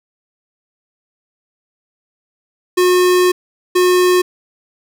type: tone bursts at uneven times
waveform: square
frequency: 362 Hz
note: F#4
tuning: 38 cents flat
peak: -10 dBFS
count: 2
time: 2.77-3.32 / 3.75-4.22 s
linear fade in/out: 10 ms
effects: 8-bit